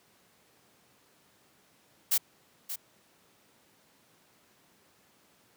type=noise with echo; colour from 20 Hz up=blue; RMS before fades=-25 dBFS; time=2.11-2.18 s; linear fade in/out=10 ms; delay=580 ms; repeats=1; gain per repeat=-11 dB; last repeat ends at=2.76 s; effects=pink hiss -64 dBFS RMS until 5.56 s + high-pass 150 Hz 12 dB/octave